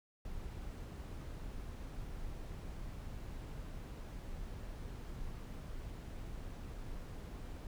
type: noise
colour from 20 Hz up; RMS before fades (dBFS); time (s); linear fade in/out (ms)
brown; -45; 0.25-7.67; 2
effects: none